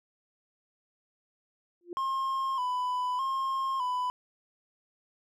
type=tone with exponential growth; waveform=sine; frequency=349.2 Hz; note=F4; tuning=in tune; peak=-32 dBFS; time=1.81-1.93 s; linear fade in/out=1 ms; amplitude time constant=25 ms
type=tone with vibrato; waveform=triangle; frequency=1032 Hz; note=C6; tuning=24 cents flat; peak=-26 dBFS; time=1.97-4.1 s; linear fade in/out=0 ms; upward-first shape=square; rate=0.82 Hz; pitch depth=60 cents each way
effects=none